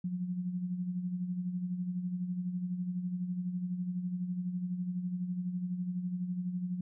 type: tone with tremolo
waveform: sine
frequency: 180 Hz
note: F#3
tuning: 47 cents flat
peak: -30 dBFS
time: 0.04-6.81 s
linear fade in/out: 5 ms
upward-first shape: sine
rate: 12 Hz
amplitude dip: 55%
effects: none